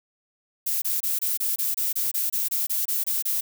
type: noise bursts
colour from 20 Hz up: violet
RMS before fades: -25 dBFS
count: 15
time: 0.66-3.41 s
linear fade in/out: 10 ms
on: 160 ms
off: 25 ms
effects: none